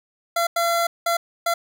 25% pulse tone bursts at uneven times, 681 Hz, F5, 44 cents flat, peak -15 dBFS, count 4, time 0.36-0.47 / 0.56-0.87 / 1.06-1.17 / 1.46-1.54 s, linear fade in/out 5 ms, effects none

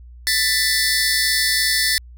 sawtooth tone cluster, 1771 / 1986 / 4463 / 5250 Hz, A6 / B6 / C#8 / E8, +11 / +9 / +11 / -8 cents, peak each -19 dBFS, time 0.27-1.98 s, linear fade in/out 0 ms, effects added 60 Hz sine -38 dBFS peak until 2.17 s

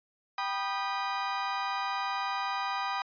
35% pulse chord, G augmented, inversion none, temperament just, 784 / 980 / 1225 Hz, G5 / B5 / D#6, 0 / -14 / -27 cents, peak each -33 dBFS, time 0.38-3.02 s, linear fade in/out 2 ms, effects resampled to 11025 Hz

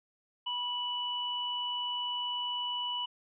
sine tone pair together, 975.9 / 2960 Hz, B5 / F#7, -21 / 0 cents, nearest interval octave + perfect fifth, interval 1921 cents, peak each -37 / -33 dBFS, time 0.46-3.06 s, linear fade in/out 10 ms, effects none

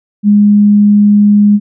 sine tone, 206.3 Hz, G#3, 11 cents flat, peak -3 dBFS, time 0.23-1.6 s, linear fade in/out 50 ms, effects none

